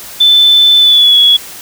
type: tone with pitch glide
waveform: sine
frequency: 3520 to 3365 Hz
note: A7 to G#7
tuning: 0 to +22 cents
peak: -3 dBFS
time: 0.2-1.37 s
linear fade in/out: 10 ms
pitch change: -78 cents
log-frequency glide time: 0.79-1.17 s
effects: white hiss -29 dBFS RMS until 1.61 s